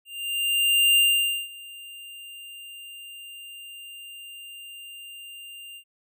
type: tone with ADSR envelope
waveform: square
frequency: 2794 Hz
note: F7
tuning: in tune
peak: -16 dBFS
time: 0.05-5.84 s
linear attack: 920 ms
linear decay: 510 ms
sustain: -24 dB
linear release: 77 ms
effects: none